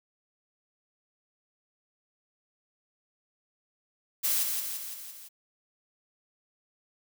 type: noise with echo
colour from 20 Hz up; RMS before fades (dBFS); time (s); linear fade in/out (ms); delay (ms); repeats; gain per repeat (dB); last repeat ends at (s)
blue; -27; 4.23-4.44; 20; 170; 5; -4; 5.29
effects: none